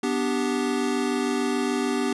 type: chord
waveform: square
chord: G major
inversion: first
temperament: equal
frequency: 246.9 / 293.7 / 392 Hz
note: B3 / D4 / G4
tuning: 0 / 0 / 0 cents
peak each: -27 / -29 / -28 dBFS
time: 0.03-2.13 s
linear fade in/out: 5 ms
effects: resampled to 24000 Hz